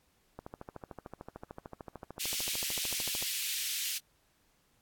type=click train; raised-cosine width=1 ms; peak=-28 dBFS; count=39; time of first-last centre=0.39-3.226 s; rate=13.4 Hz
type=high-pass noise; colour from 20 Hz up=pink; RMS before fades=-35 dBFS; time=2.19-3.99 s; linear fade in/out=20 ms; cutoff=2500 Hz; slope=24 dB/octave
effects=pink hiss -71 dBFS RMS until 4.81 s + AAC 64 kbps